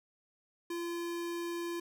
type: tone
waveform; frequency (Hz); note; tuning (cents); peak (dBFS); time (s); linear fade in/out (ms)
square; 342.6; F4; -33; -36; 0.7-1.8; 5
effects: none